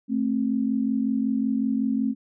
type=tone pair together; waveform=sine; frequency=220 / 265.4 Hz; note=A3 / C4; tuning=0 / +25 cents; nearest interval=minor third; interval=325 cents; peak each=-24 dBFS; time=0.08-2.15 s; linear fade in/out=50 ms; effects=none